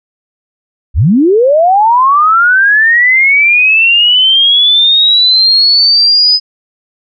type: linear sweep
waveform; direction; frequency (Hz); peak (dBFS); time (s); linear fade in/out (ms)
sine; up; 46.21 to 5040; -4; 0.94-6.4; 50
effects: none